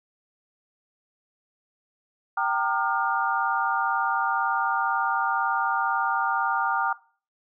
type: tone cluster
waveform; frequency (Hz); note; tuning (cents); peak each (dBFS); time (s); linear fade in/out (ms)
sine; 779 / 921 / 1203 / 1417; G5 / A#5 / D6 / F6; -11 / -21 / +41 / +25; -28; 2.37-6.93; 5
effects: noise-tail reverb RT60 0.4 s tail -19 dB re dry